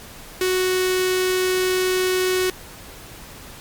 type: tone with notch filter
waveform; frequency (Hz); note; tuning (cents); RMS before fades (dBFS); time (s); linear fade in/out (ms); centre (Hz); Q
sawtooth; 370; F#4; 0; -20; 0.41-2.5; 2; 800; 0.85
effects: pink hiss -40 dBFS RMS until 3.6 s + MP3 96 kbps